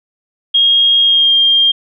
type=tone with pitch glide; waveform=sine; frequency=3257 to 3207 Hz; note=G#7 to G7; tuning=-34 to +39 cents; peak=-7 dBFS; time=0.54-1.72 s; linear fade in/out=10 ms; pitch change=-27 cents; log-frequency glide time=1.02-1.34 s; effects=none